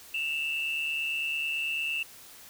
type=tone pair together; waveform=sine; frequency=2665 / 2814 Hz; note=E7 / F7; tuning=+18 / +12 cents; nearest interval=minor second; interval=94 cents; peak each=-28 / -33 dBFS; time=0.14-2.03 s; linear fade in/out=5 ms; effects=tanh soft clip ceiling -24 dBFS + white hiss -50 dBFS RMS until 2.49 s